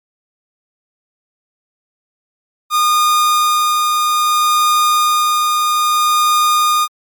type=tone with tremolo; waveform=45% pulse; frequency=1221 Hz; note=D#6; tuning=33 cents flat; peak=-10 dBFS; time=2.7-6.88 s; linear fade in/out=50 ms; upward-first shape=sine; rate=0.61 Hz; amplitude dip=25%; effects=MP3 96 kbps